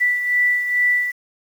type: beating tone pair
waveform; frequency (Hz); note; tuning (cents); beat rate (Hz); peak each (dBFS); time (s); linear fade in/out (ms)
sine; 1969 / 1971.3; B6 / B6; -6 / -4; 2.3; -16 / -24; 0-1.12; 20
effects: 7-bit